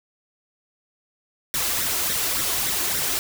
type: noise with flanger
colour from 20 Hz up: white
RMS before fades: -24 dBFS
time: 1.54-3.19 s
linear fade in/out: 0 ms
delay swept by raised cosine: 0.52 to 3.02 ms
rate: 3.5 Hz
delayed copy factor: +0.55
effects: none